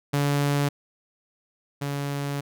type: tone pair in turn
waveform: sawtooth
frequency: 143.1 / 141.87 Hz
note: D3 / C#3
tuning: -45 / +40 cents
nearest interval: unison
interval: 15 cents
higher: first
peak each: -17 / -23 dBFS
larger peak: first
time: 0.13-0.69 / 1.81-2.41 s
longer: second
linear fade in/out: 10 ms
effects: none